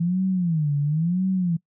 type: tone with vibrato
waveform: sine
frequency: 164.9 Hz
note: E3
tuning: 1 cent sharp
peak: -19 dBFS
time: 0-1.57 s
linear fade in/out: 10 ms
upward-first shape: sine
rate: 0.97 Hz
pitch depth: 240 cents each way
effects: noise-tail reverb RT60 0.1 s tail -22 dB re dry